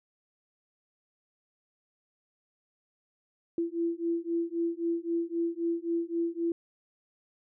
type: beating tone pair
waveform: sine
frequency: 335 / 338.8 Hz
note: E4 / E4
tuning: +28 / +48 cents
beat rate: 3.8 Hz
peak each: -31 dBFS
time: 3.58-6.52 s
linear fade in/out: 2 ms
effects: none